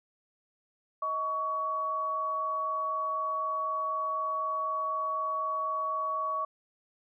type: tone pair together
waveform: sine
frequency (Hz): 630.8 / 1124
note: D#5 / C#6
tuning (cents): +24 / +24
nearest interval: minor seventh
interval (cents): 1000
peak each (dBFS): -38 / -29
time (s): 1.02-6.45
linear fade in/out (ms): 5
effects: none